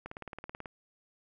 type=click train; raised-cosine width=0.5 ms; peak=-26 dBFS; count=12; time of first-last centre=0.06-0.658 s; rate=18.4 Hz; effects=none